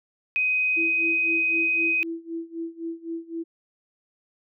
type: tone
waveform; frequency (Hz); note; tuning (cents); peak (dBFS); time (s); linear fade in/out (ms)
sine; 2511; D#7; +15; -20; 0.36-2.03; 0
type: tone with tremolo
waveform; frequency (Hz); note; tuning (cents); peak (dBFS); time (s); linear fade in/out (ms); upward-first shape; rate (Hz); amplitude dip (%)
sine; 331.5; E4; +10; -27; 0.76-3.44; 20; sine; 3.9; 90
effects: none